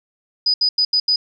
sine tone bursts at uneven times, 4973 Hz, D#8, 2 cents flat, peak -13 dBFS, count 5, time 0.46-0.54 / 0.61-0.69 / 0.78-0.85 / 0.93-1 / 1.08-1.16 s, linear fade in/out 5 ms, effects none

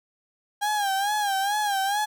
35% pulse tone with vibrato, 809 Hz, G#5, 46 cents flat, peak -21 dBFS, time 0.61-2.06 s, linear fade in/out 20 ms, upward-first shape sine, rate 2.3 Hz, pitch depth 84 cents each way, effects none

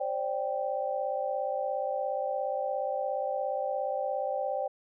sine chord, C suspended second, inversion none, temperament equal with one note detuned, 530.2 / 587.3 / 784 Hz, C5 / D5 / G5, +23 / 0 / 0 cents, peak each -33 dBFS, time 0-4.68 s, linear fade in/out 10 ms, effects none

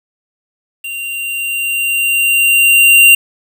square tone with level ramp, 2772 Hz, F7, 14 cents flat, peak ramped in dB -22 to -3 dBFS, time 0.84-3.15 s, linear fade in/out 5 ms, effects 7-bit

